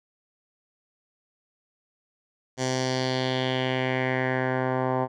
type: tone with low-pass filter sweep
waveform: 10% pulse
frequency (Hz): 129.2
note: C3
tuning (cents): -21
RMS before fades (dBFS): -26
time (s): 2.57-5.08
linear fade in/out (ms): 50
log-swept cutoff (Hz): 6600 to 1000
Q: 2.8
effects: none